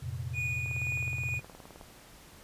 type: chord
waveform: sine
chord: F suspended fourth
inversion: none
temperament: equal with one note detuned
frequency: 87.31 / 114.74 / 130.81 Hz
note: F2 / Bb2 / C3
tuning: 0 / -27 / 0 cents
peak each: -39 / -38 / -38 dBFS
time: 0.02-1.4 s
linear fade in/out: 10 ms
type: tone with tremolo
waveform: triangle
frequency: 2461 Hz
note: D#7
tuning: 20 cents flat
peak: -29 dBFS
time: 0.33-1.41 s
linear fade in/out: 50 ms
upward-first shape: triangle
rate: 2.1 Hz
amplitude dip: 40%
type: click train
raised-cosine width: 1 ms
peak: -34 dBFS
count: 23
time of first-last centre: 0.66-1.812 s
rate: 19.1 Hz
effects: pink hiss -54 dBFS RMS until 2.43 s + resampled to 32000 Hz